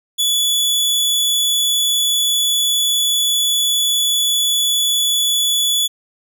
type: tone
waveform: sawtooth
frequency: 3429 Hz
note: A7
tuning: 45 cents flat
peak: -11 dBFS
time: 0.18-5.88 s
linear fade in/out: 20 ms
effects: none